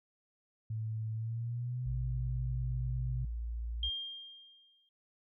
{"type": "tone with pitch glide", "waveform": "sine", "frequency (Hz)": [110.2, 125.86], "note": ["A2", "B2"], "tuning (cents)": [3, 33], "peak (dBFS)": -34, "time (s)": [0.7, 3.25], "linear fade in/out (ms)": 5, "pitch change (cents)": 230, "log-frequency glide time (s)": [1.13, 1.83]}
{"type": "tone", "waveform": "sine", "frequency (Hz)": 57.4, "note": "A#1", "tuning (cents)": -26, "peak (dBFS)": -35, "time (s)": [1.85, 3.9], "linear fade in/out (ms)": 20}
{"type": "tone with exponential decay", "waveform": "sine", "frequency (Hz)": 3206, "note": "G7", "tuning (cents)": 38, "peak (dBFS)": -31, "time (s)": [3.83, 4.89], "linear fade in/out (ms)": 2, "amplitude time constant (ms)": 230}
{"effects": []}